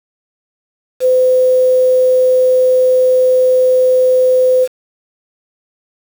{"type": "tone with quantisation", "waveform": "sine", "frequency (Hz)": 510, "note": "C5", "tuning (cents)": -44, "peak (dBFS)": -7, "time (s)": [1, 4.68], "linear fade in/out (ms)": 50, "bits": 5, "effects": []}